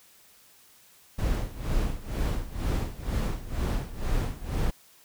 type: noise with tremolo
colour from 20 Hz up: brown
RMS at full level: -25 dBFS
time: 1.18-4.71 s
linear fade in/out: 10 ms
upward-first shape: sine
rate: 2.1 Hz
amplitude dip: 85%
effects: white hiss -57 dBFS RMS until 5.04 s